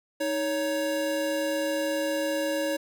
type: tone pair together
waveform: square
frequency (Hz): 313.3 / 558.2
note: D#4 / C#5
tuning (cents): +12 / +12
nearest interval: minor seventh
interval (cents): 1000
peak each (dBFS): -31 / -28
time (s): 0.2-2.77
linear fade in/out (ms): 10
effects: none